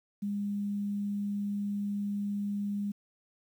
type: tone with quantisation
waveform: sine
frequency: 203.2 Hz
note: G#3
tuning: 38 cents flat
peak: -30 dBFS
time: 0.22-2.92 s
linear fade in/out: 10 ms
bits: 10
effects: none